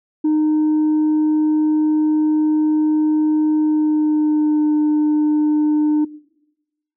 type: tone with pitch glide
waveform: sine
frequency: 307.3 to 302 Hz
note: D#4 to D4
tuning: -21 to +48 cents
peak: -11 dBFS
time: 0.24-6.05 s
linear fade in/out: 10 ms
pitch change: -31 cents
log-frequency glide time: 3.57-4.71 s
effects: noise-tail reverb RT60 1.0 s tail -22 dB re dry + tanh soft clip ceiling -12 dBFS